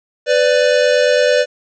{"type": "tone pair together", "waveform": "square", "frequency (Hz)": [499.7, 588.7], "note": ["B4", "D5"], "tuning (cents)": [20, 4], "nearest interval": "minor third", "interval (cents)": 284, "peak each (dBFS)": -14, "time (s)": [0.26, 1.46], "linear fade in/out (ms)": 50, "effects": ["resampled to 16000 Hz", "8-bit"]}